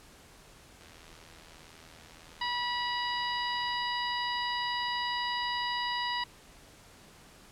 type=click train; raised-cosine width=0.2 ms; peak=-36 dBFS; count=240; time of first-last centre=0.81-3.739 s; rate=81.6 Hz
type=harmonic tone; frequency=972 Hz; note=B5; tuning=28 cents flat; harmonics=1 / 2 / 3 / 4 / 5; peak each=-33 / -36 / -38 / -39 / -40 dBFS; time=2.41-6.24 s; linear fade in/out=5 ms
effects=pink hiss -55 dBFS RMS until 7.51 s + low-pass 11000 Hz 12 dB/octave